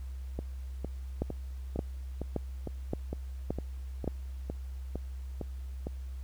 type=two click trains; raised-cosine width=2 ms; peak=-17 / -22 dBFS; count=6 / 13; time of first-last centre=1.22-4.077 / 0.39-5.869 s; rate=1.75 / 2.19 Hz; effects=added 65 Hz sine -37 dBFS peak until 6.23 s + pink hiss -62 dBFS RMS until 6.23 s